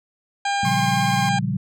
harmonic tone, 802 Hz, G5, 39 cents sharp, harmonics 1 / 2 / 3 / 4 / 5 / 6 / 8 / 9 / 10, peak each -21 / -27 / -31 / -33 / -35 / -37 / -39 / -40 / -41 dBFS, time 0.45-1.39 s, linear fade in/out 5 ms
sine chord, G half-diminished seventh, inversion first, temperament just, 117.6 / 141.12 / 176.4 / 196 Hz, Bb2 / Db3 / F3 / G3, +16 / +31 / +18 / 0 cents, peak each -26 dBFS, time 0.63-1.57 s, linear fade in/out 5 ms
sawtooth tone with vibrato, 1064 Hz, C6, 29 cents sharp, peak -25 dBFS, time 0.65-1.29 s, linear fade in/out 0 ms, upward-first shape sine, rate 17 Hz, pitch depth 34 cents each way
effects none

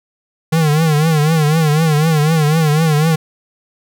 square tone with vibrato, 155.56 Hz, D#3, in tune, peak -11 dBFS, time 0.52-3.16 s, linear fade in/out 10 ms, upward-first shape triangle, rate 4 Hz, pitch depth 120 cents each way, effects none

